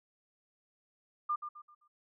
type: tone with echo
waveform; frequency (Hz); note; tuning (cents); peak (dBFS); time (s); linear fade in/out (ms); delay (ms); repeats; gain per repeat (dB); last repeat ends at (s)
sine; 1200; D6; +37; -29; 1.29-1.36; 10; 130; 4; -9; 1.88
effects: none